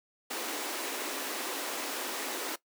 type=high-pass noise; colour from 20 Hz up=pink; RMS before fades=-36 dBFS; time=0.3-2.56 s; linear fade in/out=10 ms; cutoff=270 Hz; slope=48 dB/octave; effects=noise-tail reverb RT60 0.1 s tail -18 dB re dry